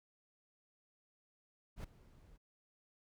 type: noise with ADSR envelope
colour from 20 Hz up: brown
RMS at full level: -41 dBFS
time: 1.76-2.38 s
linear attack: 80 ms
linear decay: 6 ms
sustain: -21 dB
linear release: 22 ms
effects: none